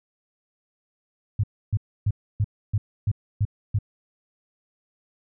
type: tone bursts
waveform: sine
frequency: 103.83 Hz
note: G#2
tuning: in tune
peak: -18 dBFS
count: 8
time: 1.39-3.788 s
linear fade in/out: 5 ms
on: 46 ms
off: 290 ms
effects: none